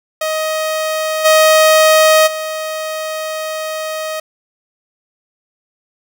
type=tone with level steps; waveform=sawtooth; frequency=628 Hz; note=D#5; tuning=16 cents sharp; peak=-12 / -3 / -16 dBFS; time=0.21-4.2 s; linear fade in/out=5 ms; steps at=1.24 / 2.26 s; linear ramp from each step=20 ms; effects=none